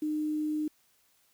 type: tone with quantisation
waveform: sine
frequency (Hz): 304.9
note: D#4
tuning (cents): -35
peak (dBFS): -28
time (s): 0.02-0.68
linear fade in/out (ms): 5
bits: 9
effects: white hiss -68 dBFS RMS until 1.33 s